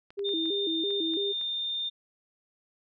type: clicks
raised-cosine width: 0.3 ms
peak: -33 dBFS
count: 7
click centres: 0.105 / 0.193 / 0.291 / 0.457 / 0.906 / 1.137 / 1.413 s
type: tone with vibrato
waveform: sine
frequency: 361 Hz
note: F#4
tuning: 43 cents flat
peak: -29 dBFS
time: 0.17-1.33 s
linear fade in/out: 20 ms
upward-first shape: square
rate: 3 Hz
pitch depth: 180 cents each way
type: tone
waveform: sine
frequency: 3619 Hz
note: A7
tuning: 48 cents sharp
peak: -29 dBFS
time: 0.24-1.9 s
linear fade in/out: 20 ms
effects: none